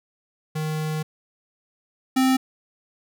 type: tone pair in turn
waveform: square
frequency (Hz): 155.3 / 261.2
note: D#3 / C4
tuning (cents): -3 / -3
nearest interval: major sixth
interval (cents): 900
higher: second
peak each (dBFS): -25 / -17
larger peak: second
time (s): 0.55-1.03 / 2.16-2.37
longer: first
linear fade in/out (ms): 10
effects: none